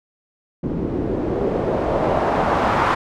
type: noise with low-pass filter sweep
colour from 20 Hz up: white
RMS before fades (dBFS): -20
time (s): 0.63-2.95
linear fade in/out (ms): 10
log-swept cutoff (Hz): 270 to 1200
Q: 1.6
effects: none